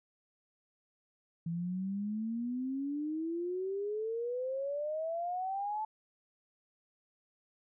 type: exponential sweep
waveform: sine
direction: up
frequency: 164.81 to 876 Hz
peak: -33 dBFS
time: 1.46-5.85 s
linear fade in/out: 5 ms
effects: none